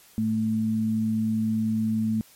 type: tone pair together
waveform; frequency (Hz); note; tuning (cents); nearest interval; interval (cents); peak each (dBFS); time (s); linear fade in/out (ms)
sine; 110 / 220; A2 / A3; 0 / 0; octave; 1200; -31 / -22; 0.18-2.21; 0
effects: white hiss -54 dBFS RMS until 2.35 s + MP3 64 kbps